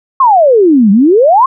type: exponential two-way sweep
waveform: sine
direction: down then up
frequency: 1108.7 to 190.4 to 1108.7 Hz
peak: -3 dBFS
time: 0.2-1.46 s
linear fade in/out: 5 ms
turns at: 0.91 s
effects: none